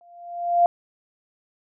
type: tone with exponential growth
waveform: sine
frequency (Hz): 695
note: F5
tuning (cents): -9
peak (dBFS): -11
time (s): 0.01-0.66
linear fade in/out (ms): 1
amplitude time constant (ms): 140
effects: none